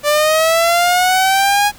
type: linear sweep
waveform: sawtooth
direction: up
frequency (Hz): 584 to 830.6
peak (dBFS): -7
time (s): 0.03-1.72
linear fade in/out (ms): 50
effects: pink hiss -41 dBFS RMS until 1.78 s